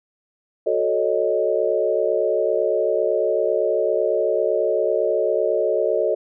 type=chord; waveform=sine; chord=D# half-diminished seventh; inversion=first; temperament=equal; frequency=370 / 440 / 554.4 / 622.3 Hz; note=F#4 / A4 / C#5 / D#5; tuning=0 / 0 / 0 / 0 cents; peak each=-25 / -22 / -23 / -22 dBFS; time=0.66-6.15 s; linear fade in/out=10 ms; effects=none